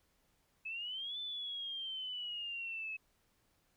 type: exponential two-way sweep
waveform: sine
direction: up then down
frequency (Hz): 2573 to 3535 to 2573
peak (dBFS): -39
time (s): 0.65-2.97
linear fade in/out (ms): 10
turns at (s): 1.19
effects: pink hiss -75 dBFS RMS until 3.76 s